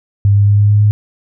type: tone with pitch steps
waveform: sine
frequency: 100.8 / 101.56 / 102.33 / 103.1 / 103.87 / 104.66 Hz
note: G2 / G#2 / G#2 / G#2 / G#2 / G#2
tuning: +49 / -38 / -25 / -12 / +1 / +14 cents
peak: -6 dBFS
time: 0.25-0.91 s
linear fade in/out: 0 ms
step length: 110 ms
effects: none